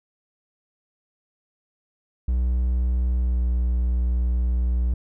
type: tone with pitch glide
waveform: triangle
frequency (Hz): 61.7 to 60.75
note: B1 to B1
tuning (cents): -1 to -28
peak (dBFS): -17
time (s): 2.28-4.94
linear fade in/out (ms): 5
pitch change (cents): -27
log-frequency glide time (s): 3.16-3.4
effects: none